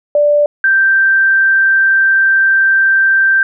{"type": "tone pair in turn", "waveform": "sine", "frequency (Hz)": [587.3, 1567.9], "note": ["D5", "G6"], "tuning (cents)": [0, 0], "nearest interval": "octave + perfect fourth", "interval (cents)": 1700, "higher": "second", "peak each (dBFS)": -7, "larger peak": "neither", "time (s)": [[0.15, 0.46], [0.64, 3.43]], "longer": "second", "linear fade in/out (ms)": 2, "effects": []}